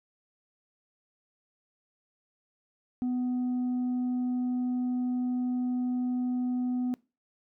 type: tone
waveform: sine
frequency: 249.3 Hz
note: B3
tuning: 16 cents sharp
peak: -24 dBFS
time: 3.02-6.94 s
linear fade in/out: 0 ms
effects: noise-tail reverb RT60 0.3 s tail -25 dB re dry + tanh soft clip ceiling -26 dBFS